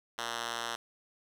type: tone with band-pass filter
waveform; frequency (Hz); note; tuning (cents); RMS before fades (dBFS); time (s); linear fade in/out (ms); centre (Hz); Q
5% pulse; 117.4; A#2; +13; -37; 0.18-0.76; 5; 3300; 0.55
effects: 9-bit